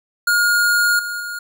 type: tone with level steps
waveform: square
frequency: 1427 Hz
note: F6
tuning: 37 cents sharp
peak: -14 / -24 / -26 dBFS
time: 0.27-1.39 s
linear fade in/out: 5 ms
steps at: 0.99 / 1.2 s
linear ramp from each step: 2 ms
effects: none